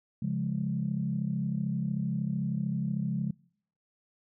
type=chord; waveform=sine; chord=Db major; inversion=none; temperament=equal; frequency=138.59 / 174.61 / 207.7 Hz; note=Db3 / F3 / Ab3; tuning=0 / 0 / 0 cents; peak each=-32 dBFS; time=0.22-3.31 s; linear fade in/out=5 ms; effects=noise-tail reverb RT60 0.6 s tail -25 dB re dry + tanh soft clip ceiling -18 dBFS